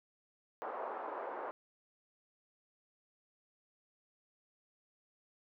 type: band-pass noise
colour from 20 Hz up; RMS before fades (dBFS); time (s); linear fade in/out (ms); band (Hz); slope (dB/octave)
white; -42; 0.62-1.51; 0; 400 to 1100; 24
effects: none